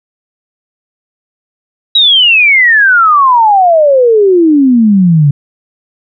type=exponential sweep; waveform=sine; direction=down; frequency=3900 to 138.7 Hz; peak=-3 dBFS; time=1.95-5.31 s; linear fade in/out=5 ms; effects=none